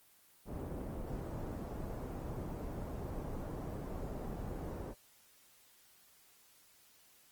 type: low-pass noise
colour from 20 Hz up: pink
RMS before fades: -42 dBFS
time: 0.45-4.95 s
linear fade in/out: 50 ms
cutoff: 690 Hz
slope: 12 dB/octave
effects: white hiss -65 dBFS RMS until 7.31 s + Opus 24 kbps